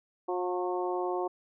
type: harmonic tone with a mistuned harmonic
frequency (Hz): 179.9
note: F#3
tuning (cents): -48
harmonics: 2 / 3 / 4 / 5 / 6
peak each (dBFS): -31 / -38 / -35 / -38 / -40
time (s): 0.28-1.28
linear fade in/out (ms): 10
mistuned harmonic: 6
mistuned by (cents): +17
effects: none